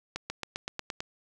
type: accelerating click train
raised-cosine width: 0.2 ms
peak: -16 dBFS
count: 8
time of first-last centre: 0.16-1.005 s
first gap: 140 ms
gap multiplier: 0.95
effects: none